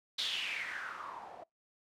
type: noise with low-pass filter sweep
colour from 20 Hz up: blue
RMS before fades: -40 dBFS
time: 0.18-1.44 s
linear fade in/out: 10 ms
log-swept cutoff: 3900 to 650 Hz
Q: 6.1
effects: noise-tail reverb RT60 0.2 s tail -26 dB re dry